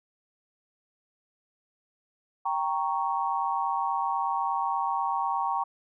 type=chord; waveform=sine; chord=G diminished; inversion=none; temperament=equal; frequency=784 / 932.3 / 1108.7 Hz; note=G5 / Bb5 / Db6; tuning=0 / 0 / 0 cents; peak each=-30 / -29 / -30 dBFS; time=2.45-5.64 s; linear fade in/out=10 ms; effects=none